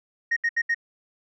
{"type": "tone bursts", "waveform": "sine", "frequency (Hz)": 1864.7, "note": "A#6", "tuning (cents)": 0, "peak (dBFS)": -18, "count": 4, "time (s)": [0.31, 0.746], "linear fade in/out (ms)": 10, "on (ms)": 55, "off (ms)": 72, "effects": ["tanh soft clip ceiling -18 dBFS"]}